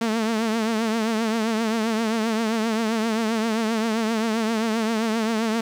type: tone with vibrato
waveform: sawtooth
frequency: 223.2 Hz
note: A3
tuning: 25 cents sharp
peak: -17 dBFS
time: 0.01-5.61 s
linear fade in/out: 5 ms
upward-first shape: triangle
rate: 7.6 Hz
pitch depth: 86 cents each way
effects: low-pass 8000 Hz 12 dB/octave + 8-bit